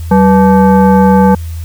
sine tone with frequency modulation, 190 Hz, F#3, 46 cents sharp, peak -3 dBFS, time 0.11-1.35 s, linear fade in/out 5 ms, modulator 679 Hz, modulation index 0.91, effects added 82 Hz sine -18 dBFS peak until 1.64 s + white hiss -38 dBFS RMS until 1.64 s

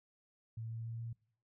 sine tone with pitch steps, 113 / 113.92 / 114.84 / 115.77 Hz, A2 / A#2 / A#2 / A#2, +47 / -39 / -25 / -11 cents, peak -40 dBFS, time 0.57-1.13 s, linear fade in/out 5 ms, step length 140 ms, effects noise-tail reverb RT60 0.6 s tail -24 dB re dry

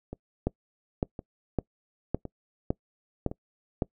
two click trains, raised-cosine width 2 ms, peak -12 / -23 dBFS, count 7 / 4, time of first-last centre 0.47-3.822 / 0.13-3.315 s, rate 1.79 / 0.942 Hz, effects noise-tail reverb RT60 0.1 s tail -24 dB re dry

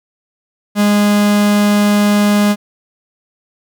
45% pulse tone, 206.4 Hz, G#3, 10 cents flat, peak -9 dBFS, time 0.75-2.56 s, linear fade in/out 50 ms, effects none

